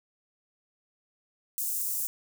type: high-pass noise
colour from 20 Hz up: white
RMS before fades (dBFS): -31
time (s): 1.58-2.07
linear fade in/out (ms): 0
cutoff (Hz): 7200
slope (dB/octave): 24
effects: none